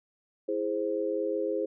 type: chord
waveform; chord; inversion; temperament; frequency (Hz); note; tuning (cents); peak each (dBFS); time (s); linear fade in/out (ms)
sine; E augmented; none; equal; 329.6 / 415.3 / 523.3; E4 / G#4 / B#4; 0 / 0 / 0; -33 / -31 / -31; 0.48-1.66; 10
effects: none